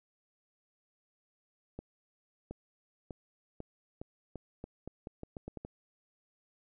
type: accelerating click train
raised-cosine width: 2 ms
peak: -28 dBFS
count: 14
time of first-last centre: 1.79-5.65 s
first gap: 720 ms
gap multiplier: 0.83
effects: none